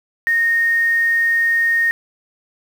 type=tone with quantisation; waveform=sine; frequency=1850 Hz; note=A#6; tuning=14 cents flat; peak=-13 dBFS; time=0.27-1.91 s; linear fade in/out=0 ms; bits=6; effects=none